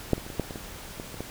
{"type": "clicks", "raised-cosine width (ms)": 2, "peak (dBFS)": [-7, -22, -27, -25, -12, -23, -22, -22, -26, -19], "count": 10, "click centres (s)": [0.133, 0.18, 0.265, 0.302, 0.397, 0.508, 0.558, 0.999, 1.143, 1.206], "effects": ["pink hiss -42 dBFS RMS until 1.3 s"]}